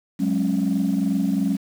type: chord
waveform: sine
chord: F# suspended second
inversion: none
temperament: equal with one note detuned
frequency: 185 / 207.7 / 273.1 Hz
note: F#3 / G#3 / C#4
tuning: 0 / 0 / -26 cents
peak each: -22 dBFS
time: 0.19-1.57 s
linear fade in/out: 20 ms
effects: tanh soft clip ceiling -13 dBFS + 7-bit